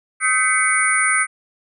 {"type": "tone cluster", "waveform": "sine", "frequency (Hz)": [1265, 1534, 2007, 2226, 9270], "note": ["D#6", "G6", "B6", "C#7", "D9"], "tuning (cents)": [28, -38, 27, 7, -24], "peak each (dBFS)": -21, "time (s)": [0.2, 1.27], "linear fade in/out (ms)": 50, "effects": []}